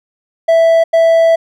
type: tone bursts at uneven times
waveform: triangle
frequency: 659.3 Hz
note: E5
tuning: in tune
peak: -4 dBFS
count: 2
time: 0.48-0.84 / 0.93-1.36 s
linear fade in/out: 10 ms
effects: none